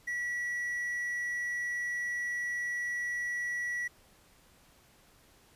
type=tone with quantisation; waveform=triangle; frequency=1940 Hz; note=B6; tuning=31 cents flat; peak=-30 dBFS; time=0.07-3.88 s; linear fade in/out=10 ms; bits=10; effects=pink hiss -62 dBFS RMS until 5.55 s + resampled to 32000 Hz